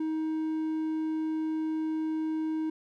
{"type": "tone", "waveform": "triangle", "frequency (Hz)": 315.2, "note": "D#4", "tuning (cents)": 23, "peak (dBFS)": -26, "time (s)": [0, 2.7], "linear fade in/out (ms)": 5, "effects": []}